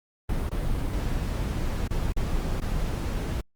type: noise with dropouts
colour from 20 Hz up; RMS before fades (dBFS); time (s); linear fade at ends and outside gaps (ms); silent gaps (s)
brown; -27; 0.29-3.41; 5; 0.494-0.514 / 1.878-1.906 / 2.124-2.165 / 2.603-2.617
effects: Opus 32 kbps